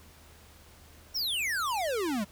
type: exponential sweep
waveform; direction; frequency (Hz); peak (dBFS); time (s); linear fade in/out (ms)
square; down; 5800 to 190; -29; 1.14-2.25; 20
effects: added 78 Hz sine -56 dBFS peak until 2.31 s + pink hiss -56 dBFS RMS until 2.31 s